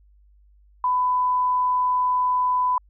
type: tone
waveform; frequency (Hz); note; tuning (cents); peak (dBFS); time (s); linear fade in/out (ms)
sine; 1000; B5; +21; -18; 0.84-2.78; 2
effects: added 50 Hz sine -52 dBFS peak until 2.89 s